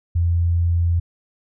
sine tone, 85.4 Hz, F2, 38 cents flat, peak -15 dBFS, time 0.15-1 s, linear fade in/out 10 ms, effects none

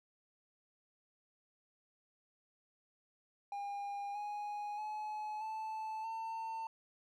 triangle tone with pitch steps, 807 / 829.2 / 852 / 875.5 / 899.6 Hz, G#5 / G#5 / G#5 / A5 / A5, -50 / -3 / +44 / -9 / +38 cents, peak -37 dBFS, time 3.52-6.67 s, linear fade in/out 2 ms, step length 630 ms, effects none

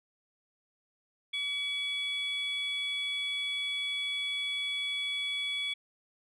sine tone pair together, 2278 / 3393 Hz, C#7 / G#7, +47 / +36 cents, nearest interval perfect fifth, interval 689 cents, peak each -33 / -31 dBFS, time 1.33-5.74 s, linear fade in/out 10 ms, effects tanh soft clip ceiling -27 dBFS

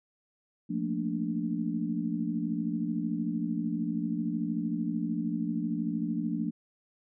sine chord, Bb major seventh, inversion second, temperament equal, 174.61 / 220 / 233.1 / 293.7 Hz, F3 / A3 / Bb3 / D4, 0 / 0 / 0 / 0 cents, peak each -34 dBFS, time 0.69-6.51 s, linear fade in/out 20 ms, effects none

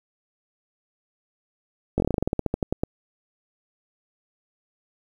slowing click train, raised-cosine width 2 ms, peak -9 dBFS, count 17, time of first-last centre 1.98-2.835 s, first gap 20 ms, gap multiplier 1.12, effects 8-bit

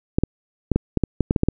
clicks, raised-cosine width 3 ms, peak -4 dBFS, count 11, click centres 0.185 / 0.236 / 0.717 / 0.76 / 0.973 / 1.037 / 1.207 / 1.309 / 1.362 / 1.434 / 1.486 s, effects none

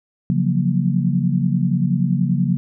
sine chord, Gb major seventh, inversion second, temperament equal, 138.59 / 174.61 / 185 / 233.1 Hz, Db3 / F3 / Gb3 / Bb3, 0 / 0 / 0 / 0 cents, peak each -20 / -20 / -21 / -24 dBFS, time 0.3-2.57 s, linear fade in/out 0 ms, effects none

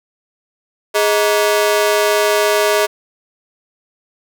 sawtooth ring-modulated tone, 523.3 Hz, C5, in tune, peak -5 dBFS, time 0.94-2.87 s, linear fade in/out 20 ms, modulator 107 Hz, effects none

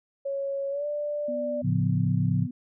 sine tone with pitch glide, 553 to 589.3 Hz, C#5 to D5, -4 to +6 cents, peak -27 dBFS, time 0.25-1.62 s, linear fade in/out 10 ms, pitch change +110 cents, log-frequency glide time 0.7-0.86 s
sine tone, 246.9 Hz, B3, in tune, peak -33 dBFS, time 1.28-2.51 s, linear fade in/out 5 ms
sine chord, A augmented, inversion none, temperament equal, 110 / 138.59 / 174.61 Hz, A2 / C#3 / E#3, 0 / 0 / 0 cents, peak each -26 dBFS, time 1.62-2.48 s, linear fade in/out 50 ms
effects none

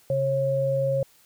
sine tone pair together, 136.12 / 544 Hz, C#3 / C#5, -31 / -33 cents, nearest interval 2 octaves, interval 2398 cents, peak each -27 / -22 dBFS, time 0.1-1.03 s, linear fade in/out 2 ms, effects white hiss -58 dBFS RMS until 1.25 s

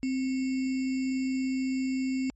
sine tone with sample-and-hold, 261.6 Hz, C4, in tune, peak -26 dBFS, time 0.03-2.3 s, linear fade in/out 0 ms, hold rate 2450 Hz, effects added 50 Hz sine -58 dBFS peak until 2.35 s + MP3 32 kbps

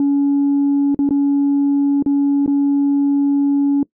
sine tone with dropouts, 282 Hz, C#4, 30 cents sharp, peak -10 dBFS, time 0-3.83 s, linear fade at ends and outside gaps 2 ms, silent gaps 0.946-0.99 / 1.091-1.107 / 2.025-2.061 / 2.462-2.477 s, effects noise-tail reverb RT60 0.1 s tail -22 dB re dry + tanh soft clip ceiling -10 dBFS

